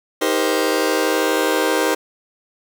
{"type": "chord", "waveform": "sawtooth", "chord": "C minor seventh", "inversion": "first", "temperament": "just", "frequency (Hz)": [314, 392.4, 470.9, 523.3], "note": ["Eb4", "G4", "Bb4", "C5"], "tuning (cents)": [16, 2, 18, 0], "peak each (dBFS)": -18, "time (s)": [0.21, 1.95], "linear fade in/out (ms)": 10, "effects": ["7-bit"]}